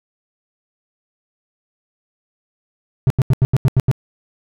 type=tone bursts; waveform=triangle; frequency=130.9 Hz; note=C3; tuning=1 cent sharp; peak=-7 dBFS; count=8; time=3.07-3.914 s; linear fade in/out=0 ms; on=32 ms; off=84 ms; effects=none